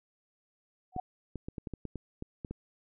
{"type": "tone with exponential growth", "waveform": "sine", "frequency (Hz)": 740, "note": "F#5", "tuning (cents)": 0, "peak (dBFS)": -28, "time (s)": [0.92, 1], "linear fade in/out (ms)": 5, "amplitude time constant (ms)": 17}
{"type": "clicks", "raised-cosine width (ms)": 3, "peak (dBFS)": -25, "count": 11, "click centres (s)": [0.964, 1.357, 1.485, 1.582, 1.672, 1.737, 1.853, 1.957, 2.224, 2.448, 2.51]}
{"effects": []}